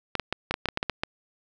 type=clicks; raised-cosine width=0.3 ms; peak=-10 dBFS; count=11; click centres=0.153 / 0.197 / 0.326 / 0.51 / 0.541 / 0.657 / 0.687 / 0.774 / 0.829 / 0.897 / 1.035 s; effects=none